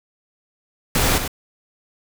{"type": "noise with echo", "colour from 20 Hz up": "pink", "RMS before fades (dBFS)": -18, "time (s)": [0.95, 1.18], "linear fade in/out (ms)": 2, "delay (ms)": 98, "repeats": 1, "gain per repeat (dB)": -7, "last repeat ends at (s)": 1.278, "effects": []}